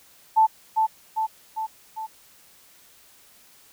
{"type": "tone with echo", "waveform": "sine", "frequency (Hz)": 880, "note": "A5", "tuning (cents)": 0, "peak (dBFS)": -13, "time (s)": [0.36, 0.47], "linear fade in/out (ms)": 20, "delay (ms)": 400, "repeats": 4, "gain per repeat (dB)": -4, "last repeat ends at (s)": 2.07, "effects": ["white hiss -54 dBFS RMS until 3.72 s"]}